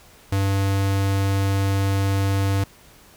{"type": "tone", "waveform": "square", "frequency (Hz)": 98, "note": "G2", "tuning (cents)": 0, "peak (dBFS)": -19, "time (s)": [0.32, 2.64], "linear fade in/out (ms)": 5, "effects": ["pink hiss -50 dBFS RMS until 3.16 s"]}